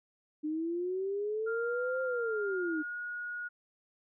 sine linear two-way sweep, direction up then down, 300 to 523.3 to 300 Hz, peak -31 dBFS, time 0.43-2.83 s, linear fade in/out 20 ms, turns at 2.02 s
sine tone with pitch glide, 1396.9 to 1446.2 Hz, F6 to F#6, 0 to -40 cents, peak -36 dBFS, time 1.46-3.49 s, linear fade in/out 20 ms, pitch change +60 cents, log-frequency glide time 2.31-2.98 s
effects none

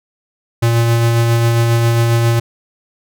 square tone with tremolo, 116.54 Hz, A#2, in tune, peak -10 dBFS, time 0.62-2.4 s, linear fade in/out 10 ms, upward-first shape sine, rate 7.4 Hz, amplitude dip 25%, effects none

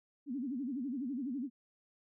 sine tone with vibrato, 261.6 Hz, C4, in tune, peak -35 dBFS, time 0.26-1.5 s, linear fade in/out 50 ms, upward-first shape sine, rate 12 Hz, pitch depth 200 cents each way, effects none

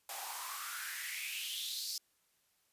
white noise with high-pass filter sweep, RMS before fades -41 dBFS, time 0.09-1.98 s, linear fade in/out 2 ms, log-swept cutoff 700 to 5000 Hz, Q 5.5, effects white hiss -75 dBFS RMS until 2.72 s + resampled to 32000 Hz

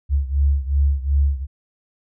sine beating tone pair, 69.3 / 72 Hz, C#2 / D2, 0 / -34 cents, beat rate 2.7 Hz, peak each -17 / -20 dBFS, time 0.09-1.47 s, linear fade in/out 50 ms, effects none

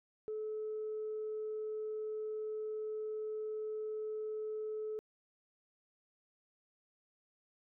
sine tone, 431.3 Hz, A4, 35 cents flat, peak -36 dBFS, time 0.28-4.99 s, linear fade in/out 0 ms, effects tanh soft clip ceiling -33 dBFS

